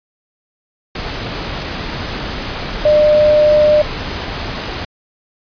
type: tone in noise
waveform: sine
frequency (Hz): 602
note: D5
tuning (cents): +43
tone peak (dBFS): -7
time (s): 2.85-3.82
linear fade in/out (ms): 5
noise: pink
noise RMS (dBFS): -23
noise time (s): 0.95-4.85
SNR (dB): +13
effects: resampled to 11025 Hz